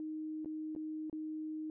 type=tone with dropouts; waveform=sine; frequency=311.1 Hz; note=D#4; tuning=in tune; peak=-38 dBFS; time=0-1.7 s; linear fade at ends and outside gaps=1 ms; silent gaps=0.447-0.458 / 0.751-0.762 / 1.098-1.128 s; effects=none